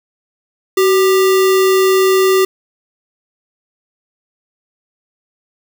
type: tone with sample-and-hold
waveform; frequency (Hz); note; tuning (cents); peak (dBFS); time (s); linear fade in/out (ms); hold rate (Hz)
sine; 378.8; F#4; +41; -8; 0.77-2.45; 5; 1575
effects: none